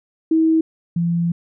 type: tone pair in turn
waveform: sine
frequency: 321.4 / 170.26 Hz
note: E4 / F3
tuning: -44 / -44 cents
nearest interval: major seventh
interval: 1100 cents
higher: first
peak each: -12 / -16 dBFS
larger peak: first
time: 0.31-0.61 / 0.96-1.32 s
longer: second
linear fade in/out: 5 ms
effects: none